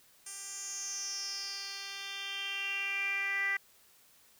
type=tone with band-pass filter sweep; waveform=10% pulse; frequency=394.8 Hz; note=G4; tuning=12 cents sharp; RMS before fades=-37 dBFS; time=0.26-3.57 s; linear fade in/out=5 ms; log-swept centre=8300 to 1900 Hz; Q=6.4; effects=white hiss -63 dBFS RMS until 4.39 s